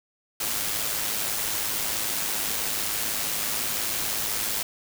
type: noise with amplitude modulation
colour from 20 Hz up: white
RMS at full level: -26 dBFS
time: 0.4-4.63 s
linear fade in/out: 5 ms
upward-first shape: sine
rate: 106 Hz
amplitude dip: 40%
effects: none